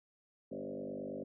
sine tone with frequency modulation, 391.4 Hz, G4, 3 cents flat, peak -39 dBFS, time 0.51-1.24 s, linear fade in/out 10 ms, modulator 49.2 Hz, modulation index 4.1, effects none

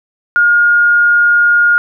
sine tone, 1425 Hz, F6, 34 cents sharp, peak -6 dBFS, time 0.36-1.78 s, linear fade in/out 0 ms, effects none

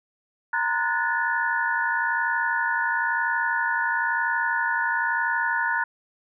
sine tone cluster, 929 / 1021 / 1463 / 1723 / 1784 Hz, A#5 / C6 / F#6 / A6 / A6, -6 / -43 / -20 / -37 / +23 cents, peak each -27 / -33 / -25 / -28 / -33 dBFS, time 0.53-5.84 s, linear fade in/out 5 ms, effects none

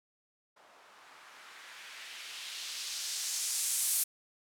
violet noise with low-pass filter sweep, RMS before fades -38 dBFS, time 0.56-4.04 s, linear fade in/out 10 ms, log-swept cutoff 750 to 11000 Hz, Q 1.2, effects none

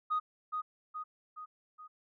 sine tone with echo, 1244.5 Hz, D#6, in tune, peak -27 dBFS, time 0.1-0.2 s, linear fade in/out 20 ms, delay 420 ms, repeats 4, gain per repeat -5 dB, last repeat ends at 1.88 s, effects tanh soft clip ceiling -25 dBFS

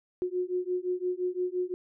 sine beating tone pair, 359.6 / 365.4 Hz, F#4 / F#4, -49 / -22 cents, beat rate 5.8 Hz, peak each -31 dBFS, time 0.22-1.74 s, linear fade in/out 0 ms, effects none

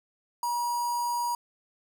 square tone with notch filter, 958 Hz, A#5, 47 cents sharp, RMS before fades -29 dBFS, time 0.43-1.35 s, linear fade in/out 2 ms, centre 2800 Hz, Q 1.2, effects none

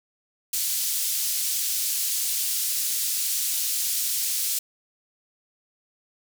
white band-pass noise, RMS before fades -26 dBFS, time 0.53-4.59 s, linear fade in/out 5 ms, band 4300 to 16000 Hz, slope 12 dB/octave, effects none

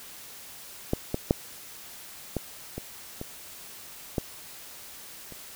clicks, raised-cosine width 2 ms, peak -10 / -13 / -6 / -14 / -20 / -21 / -12 / -30 dBFS, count 8, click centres 0.934 / 1.144 / 1.309 / 2.367 / 2.78 / 3.214 / 4.182 / 5.323 s, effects white hiss -45 dBFS RMS until 5.55 s

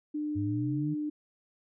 sine tone, 299.8 Hz, D4, 36 cents sharp, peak -30 dBFS, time 0.14-1.1 s, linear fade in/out 10 ms
sine linear sweep, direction up, 94.8 to 157.4 Hz, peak -31 dBFS, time 0.35-0.95 s, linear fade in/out 20 ms
effects none

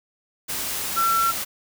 sine tone in noise, 1349 Hz, E6, 40 cents sharp, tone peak -18 dBFS, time 0.96-1.32 s, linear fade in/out 20 ms, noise white, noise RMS -28 dBFS, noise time 0.48-1.45 s, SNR +7 dB, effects none

